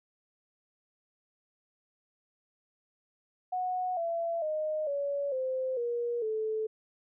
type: tone with pitch steps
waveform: sine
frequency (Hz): 734 / 673.1 / 617.2 / 566 / 519 / 475.9 / 436.4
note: F#5 / E5 / D#5 / C#5 / C5 / A#4 / A4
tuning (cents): -14 / +36 / -14 / +36 / -14 / +36 / -14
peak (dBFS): -29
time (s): 3.52-6.67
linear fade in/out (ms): 10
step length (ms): 450
effects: none